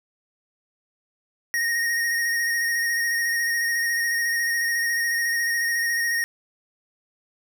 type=tone with vibrato; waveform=square; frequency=1864.7 Hz; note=A#6; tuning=in tune; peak=-22 dBFS; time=1.54-6.24 s; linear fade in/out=0 ms; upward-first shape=square; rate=14 Hz; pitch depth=19 cents each way; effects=none